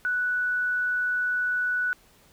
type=tone; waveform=sine; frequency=1480 Hz; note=F#6; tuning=in tune; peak=-23 dBFS; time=0.05-1.93 s; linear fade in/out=0 ms; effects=pink hiss -58 dBFS RMS until 2.32 s